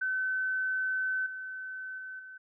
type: tone with level steps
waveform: sine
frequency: 1523 Hz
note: F#6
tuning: 50 cents sharp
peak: -28 / -37 / -39 / -44 dBFS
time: 0.01-2.38 s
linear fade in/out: 10 ms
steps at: 1.26 / 1.98 / 2.19 s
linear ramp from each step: 5 ms
effects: none